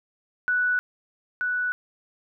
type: tone pair in turn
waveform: sine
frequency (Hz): 1480 / 1480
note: F#6 / F#6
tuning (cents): 0 / 0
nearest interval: unison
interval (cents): 0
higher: neither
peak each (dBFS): -20 / -23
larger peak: first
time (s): 0.48-0.79 / 1.41-1.72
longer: neither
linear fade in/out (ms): 0
effects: none